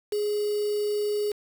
sine tone with quantisation, 416.3 Hz, G#4, 4 cents sharp, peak -24 dBFS, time 0.12-1.32 s, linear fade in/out 5 ms, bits 6, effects none

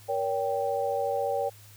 sine chord, G diminished, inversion first, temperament just, 470.4 / 564.5 / 784 Hz, Bb4 / Db5 / G5, +16 / +31 / 0 cents, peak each -31 / -29 / -30 dBFS, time 0.08-1.5 s, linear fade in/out 20 ms, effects added 104 Hz sine -51 dBFS peak until 1.76 s + white hiss -54 dBFS RMS until 1.76 s

